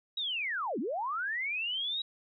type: linear two-way sweep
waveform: sine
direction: down then up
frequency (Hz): 3878 to 200 to 3878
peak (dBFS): -31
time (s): 0.17-2.02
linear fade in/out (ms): 5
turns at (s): 0.79
effects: none